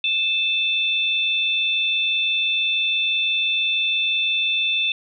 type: tone pair together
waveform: sine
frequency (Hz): 2629 / 3555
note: E7 / A7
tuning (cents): -5 / +17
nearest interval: perfect fourth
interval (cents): 522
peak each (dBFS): -21 / -21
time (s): 0.04-4.92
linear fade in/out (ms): 2
effects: none